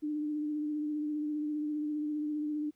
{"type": "tone with vibrato", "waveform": "sine", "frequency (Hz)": 300.1, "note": "D4", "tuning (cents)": 38, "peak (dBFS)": -31, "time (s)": [0.02, 2.71], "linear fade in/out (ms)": 20, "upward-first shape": "triangle", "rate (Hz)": 15, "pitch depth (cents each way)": 29, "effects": ["pink hiss -75 dBFS RMS until 2.75 s"]}